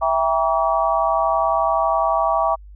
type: chord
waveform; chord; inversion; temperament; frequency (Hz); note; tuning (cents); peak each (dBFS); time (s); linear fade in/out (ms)
sine; E diminished seventh; none; just; 659.3 / 791.1 / 949.3 / 1139.2; E5 / G5 / Bb5 / Db6; 0 / +16 / +31 / +47; -20 / -22 / -23 / -21; 0.01-2.56; 20
effects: added 50 Hz sine -38 dBFS peak until 2.75 s